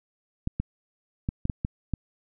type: clicks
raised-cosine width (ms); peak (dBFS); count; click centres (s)
5; -14; 7; 0.474 / 0.6 / 1.289 / 1.454 / 1.498 / 1.649 / 1.937
effects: none